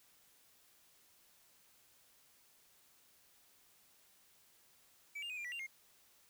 triangle tone with pitch steps, 2300 / 2809 / 2500 / 2391 / 1952 / 2780 / 2133 Hz, D7 / F7 / D#7 / D7 / B6 / F7 / C7, -37 / +9 / +8 / +30 / -21 / -9 / +33 cents, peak -40 dBFS, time 5.15-5.668 s, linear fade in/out 10 ms, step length 74 ms, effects white hiss -68 dBFS RMS until 6.29 s

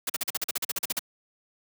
white noise bursts, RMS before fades -28 dBFS, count 14, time 0.07-0.993 s, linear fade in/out 5 ms, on 26 ms, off 43 ms, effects high-pass 150 Hz 12 dB/octave

